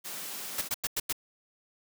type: high-pass noise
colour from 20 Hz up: white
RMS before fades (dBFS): -39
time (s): 0.04-0.69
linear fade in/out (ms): 20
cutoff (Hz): 140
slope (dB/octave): 96
type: noise bursts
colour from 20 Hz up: white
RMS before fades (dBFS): -30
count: 5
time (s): 0.58-1.127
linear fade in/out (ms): 5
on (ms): 35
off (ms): 93
effects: none